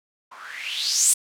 violet noise with low-pass filter sweep, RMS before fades -24 dBFS, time 0.31-1.14 s, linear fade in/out 10 ms, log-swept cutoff 1000 to 9200 Hz, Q 5.6, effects none

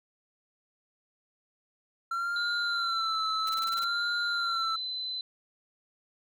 triangle tone with vibrato, 1356 Hz, E6, 49 cents sharp, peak -27 dBFS, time 2.11-4.76 s, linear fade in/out 5 ms, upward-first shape sine, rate 0.61 Hz, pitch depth 73 cents each way
sine tone, 4032 Hz, B7, 35 cents sharp, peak -32 dBFS, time 2.36-5.21 s, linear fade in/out 2 ms
white noise bursts, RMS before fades -43 dBFS, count 8, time 3.47-3.842 s, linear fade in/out 0 ms, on 22 ms, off 28 ms
effects none

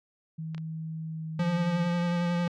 sine tone with pitch glide, 160 to 158.8 Hz, D#3 to D#3, +49 to +36 cents, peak -33 dBFS, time 0.38-1.88 s, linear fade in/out 10 ms, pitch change -13 cents, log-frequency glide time 1.07-1.35 s
clicks, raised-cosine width 0.2 ms, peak -25 / -29 dBFS, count 2, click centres 0.547 / 0.58 s
square tone with vibrato, 173.8 Hz, F3, 8 cents flat, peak -26 dBFS, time 1.39-2.48 s, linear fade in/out 5 ms, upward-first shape sine, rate 11 Hz, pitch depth 18 cents each way
effects low-pass 4000 Hz 12 dB/octave

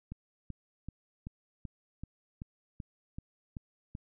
click train, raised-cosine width 5 ms, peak -28 dBFS, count 11, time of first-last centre 0.12-3.951 s, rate 2.61 Hz, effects none

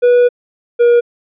triangle tone pair in turn, 488 / 476.9 Hz, B4 / A#4, -21 / +39 cents, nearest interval unison, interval 40 cents, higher first, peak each -4 dBFS, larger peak neither, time 0.02-0.29 / 0.79-1.01 s, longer first, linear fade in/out 20 ms, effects resampled to 8000 Hz

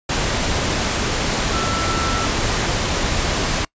sine tone in noise, 1333 Hz, E6, 19 cents sharp, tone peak -24 dBFS, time 1.53-2.26 s, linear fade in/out 5 ms, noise pink, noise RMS -20 dBFS, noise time 0.09-3.65 s, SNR -7 dB, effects noise-tail reverb RT60 0.1 s tail -25 dB re dry + resampled to 16000 Hz

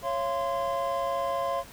triangle tone cluster, 550 / 684 / 1039 Hz, C#5 / F5 / C6, -14 / -36 / -12 cents, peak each -29 dBFS, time 0.02-1.64 s, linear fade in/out 50 ms, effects pink hiss -48 dBFS RMS until 1.72 s

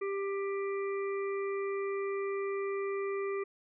harmonic tone, 395 Hz, G4, 13 cents sharp, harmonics 1 / 3 / 5 / 6, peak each -32 / -42 / -46 / -48 dBFS, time 0.01-3.44 s, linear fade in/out 10 ms, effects none

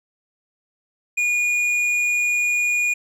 triangle tone with hard clipping, 2442 Hz, D#7, 33 cents flat, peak -19 dBFS, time 1.17-2.94 s, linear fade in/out 10 ms, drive 10 dB, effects none

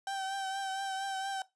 35% pulse tone with vibrato, 776 Hz, G5, 18 cents flat, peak -32 dBFS, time 0.07-1.42 s, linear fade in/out 2 ms, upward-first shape triangle, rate 4.3 Hz, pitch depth 34 cents each way, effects noise-tail reverb RT60 0.2 s tail -18 dB re dry + resampled to 22050 Hz

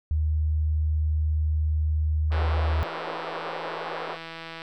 sine tone, 77.1 Hz, D#2, 15 cents flat, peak -21 dBFS, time 0.11-2.83 s, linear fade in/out 0 ms
pink band-pass noise, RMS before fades -34 dBFS, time 2.3-4.18 s, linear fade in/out 50 ms, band 420 to 1400 Hz, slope 24 dB/octave
click train, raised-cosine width 0.3 ms, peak -22 dBFS, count 378, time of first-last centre 2.32-4.619 s, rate 164 Hz
effects none

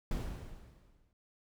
brown noise with exponential decay, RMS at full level -33 dBFS, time 0.11-1.13 s, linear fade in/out 2 ms, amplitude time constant 220 ms, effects none

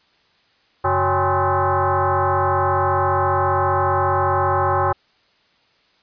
sine tone with frequency modulation, 138.59 Hz, C#3, in tune, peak -15 dBFS, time 0.84-4.93 s, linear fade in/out 10 ms, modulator 232 Hz, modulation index 5.1, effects white hiss -59 dBFS RMS until 6.02 s + resampled to 11025 Hz

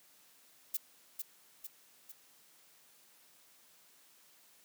violet noise with echo, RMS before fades -34 dBFS, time 0.74-0.77 s, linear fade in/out 5 ms, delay 450 ms, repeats 3, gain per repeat -5 dB, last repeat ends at 2.12 s, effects white hiss -64 dBFS RMS until 4.64 s + high-pass 150 Hz 12 dB/octave

